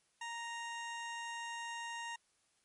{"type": "tone", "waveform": "20% pulse", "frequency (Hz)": 932.3, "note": "A#5", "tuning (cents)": 0, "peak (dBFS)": -36, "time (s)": [0.21, 2.16], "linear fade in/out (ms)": 5, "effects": ["white hiss -75 dBFS RMS until 2.64 s", "MP3 48 kbps"]}